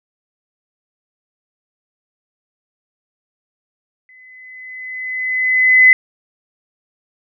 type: tone with exponential growth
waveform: sine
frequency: 2023 Hz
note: B6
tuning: 41 cents sharp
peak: -3 dBFS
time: 4.09-5.93 s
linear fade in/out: 1 ms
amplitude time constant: 400 ms
effects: none